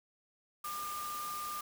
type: tone in noise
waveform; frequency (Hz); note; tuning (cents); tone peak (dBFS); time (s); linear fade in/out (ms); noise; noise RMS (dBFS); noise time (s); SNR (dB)
sine; 1200; D6; +37; -38; 0.64-1.61; 5; white; -45; 0.64-1.61; +4
effects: none